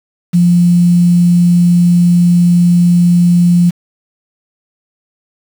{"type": "tone with quantisation", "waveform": "sine", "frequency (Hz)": 174.61, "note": "F3", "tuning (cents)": 0, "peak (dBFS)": -5, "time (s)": [0.33, 3.71], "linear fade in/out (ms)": 20, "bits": 5, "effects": []}